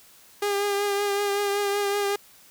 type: tone with vibrato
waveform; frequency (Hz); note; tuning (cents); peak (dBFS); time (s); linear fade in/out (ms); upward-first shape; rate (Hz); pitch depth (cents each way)
sawtooth; 404.7; G#4; -45; -19; 0.42-2.16; 5; triangle; 5.3; 31
effects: white hiss -53 dBFS RMS until 2.5 s